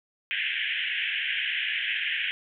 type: band-pass noise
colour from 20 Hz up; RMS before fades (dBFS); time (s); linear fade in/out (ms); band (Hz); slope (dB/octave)
white; -29; 0.31-2.31; 0; 1600 to 3200; 96
effects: none